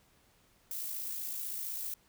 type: noise with amplitude modulation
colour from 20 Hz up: violet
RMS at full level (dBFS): -37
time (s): 0.71-1.94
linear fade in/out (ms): 2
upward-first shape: sine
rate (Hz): 55.7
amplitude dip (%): 35
effects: pink hiss -67 dBFS RMS until 2.08 s